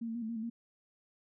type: tone with pitch steps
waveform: sine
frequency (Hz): 230.7 / 225.9 / 237.8 / 220.1 / 232.5 / 219.9 / 232.7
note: A#3 / A3 / A#3 / A3 / A#3 / A3 / A#3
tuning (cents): -18 / +46 / +35 / +1 / -4 / -1 / -3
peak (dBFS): -35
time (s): 0.01-0.5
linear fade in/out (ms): 10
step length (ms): 70
effects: none